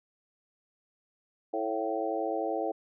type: harmonic tone with a mistuned harmonic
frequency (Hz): 110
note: A2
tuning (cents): 0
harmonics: 3 / 4 / 5 / 6 / 7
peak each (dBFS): -35 / -35 / -35 / -35 / -35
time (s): 1.53-2.72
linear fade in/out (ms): 10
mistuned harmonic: 6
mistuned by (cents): +43
effects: none